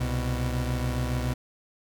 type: tone pair together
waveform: 30% pulse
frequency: 65.29 / 123.47 Hz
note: C2 / B2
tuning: -3 / 0 cents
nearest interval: major seventh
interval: 1103 cents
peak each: -26 dBFS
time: 0-1.34 s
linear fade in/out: 10 ms
effects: none